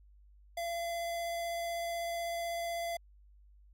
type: tone with vibrato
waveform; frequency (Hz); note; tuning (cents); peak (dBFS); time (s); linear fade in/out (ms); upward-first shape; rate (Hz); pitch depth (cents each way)
square; 681; F5; -44; -35; 0.57-2.97; 5; sine; 16; 8
effects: added 50 Hz sine -57 dBFS peak until 3.73 s